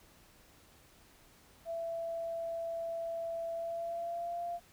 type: tone with pitch glide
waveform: sine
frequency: 667 to 692.1 Hz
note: E5 to F5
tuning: +20 to -16 cents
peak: -35 dBFS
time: 1.65-4.6 s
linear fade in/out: 50 ms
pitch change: +64 cents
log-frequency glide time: 3.53-4.42 s
effects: pink hiss -62 dBFS RMS until 4.72 s